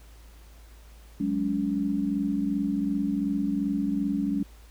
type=chord; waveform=sine; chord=F# suspended second; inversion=none; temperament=equal with one note detuned; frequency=185 / 207.7 / 283 Hz; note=F#3 / G#3 / C#4; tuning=0 / 0 / +36 cents; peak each=-32 / -28 / -27 dBFS; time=1.2-4.43 s; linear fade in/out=5 ms; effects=added 55 Hz sine -47 dBFS peak until 4.7 s + pink hiss -57 dBFS RMS until 4.7 s